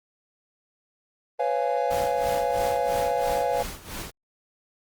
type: chord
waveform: triangle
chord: C# dominant seventh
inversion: third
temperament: just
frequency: 498.9 / 554.4 / 693 / 831.5 Hz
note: B4 / C#5 / E#5 / G#5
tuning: +17 / 0 / -14 / +2 cents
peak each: -26 dBFS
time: 1.39-3.63 s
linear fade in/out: 10 ms
type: noise with tremolo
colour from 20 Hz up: pink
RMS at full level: -34 dBFS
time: 1.9-4.11 s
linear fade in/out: 10 ms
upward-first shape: sine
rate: 3 Hz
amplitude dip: 80%
effects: Opus 32 kbps